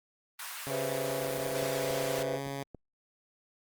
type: high-pass noise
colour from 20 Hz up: pink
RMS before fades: -40 dBFS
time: 0.39-2.23 s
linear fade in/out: 5 ms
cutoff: 980 Hz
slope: 24 dB/octave
type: tone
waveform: 10% pulse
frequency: 138.59 Hz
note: C#3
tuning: in tune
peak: -27 dBFS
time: 0.67-2.63 s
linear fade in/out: 0 ms
type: chord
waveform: triangle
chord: C major seventh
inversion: second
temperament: equal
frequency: 392 / 493.9 / 523.3 / 659.3 Hz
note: G4 / B4 / C5 / E5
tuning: 0 / 0 / 0 / 0 cents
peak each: -39 / -34 / -35 / -35 dBFS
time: 0.68-2.4 s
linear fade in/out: 50 ms
type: click train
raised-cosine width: 2 ms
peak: -31 dBFS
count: 5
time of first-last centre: 1.63-2.747 s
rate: 3.58 Hz
effects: Opus 24 kbps